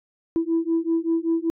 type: beating tone pair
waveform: sine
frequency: 327.6 / 332.8 Hz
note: E4 / E4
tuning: -11 / +17 cents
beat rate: 5.2 Hz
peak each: -22 dBFS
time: 0.36-1.5 s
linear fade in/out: 0 ms
effects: tanh soft clip ceiling -14 dBFS